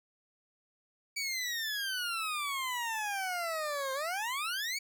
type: exponential two-way sweep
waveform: 20% pulse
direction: down then up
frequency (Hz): 2300 to 523.3 to 2300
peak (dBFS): -28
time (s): 1.16-4.79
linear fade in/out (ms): 10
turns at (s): 3.93
effects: none